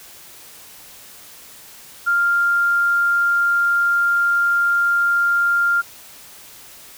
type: tone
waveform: sine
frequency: 1396.9 Hz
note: F6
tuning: in tune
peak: -14 dBFS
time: 2.06-5.82 s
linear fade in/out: 20 ms
effects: white hiss -42 dBFS RMS until 6.97 s